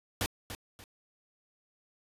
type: noise with echo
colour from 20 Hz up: pink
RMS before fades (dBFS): -31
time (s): 0.21-0.26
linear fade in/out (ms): 0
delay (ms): 290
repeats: 2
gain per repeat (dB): -10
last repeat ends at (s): 0.84
effects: resampled to 32000 Hz